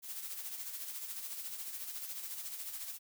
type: noise with tremolo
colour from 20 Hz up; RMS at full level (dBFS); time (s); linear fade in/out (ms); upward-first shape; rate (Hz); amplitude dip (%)
blue; -41; 0.02-2.99; 50; sine; 14; 50
effects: none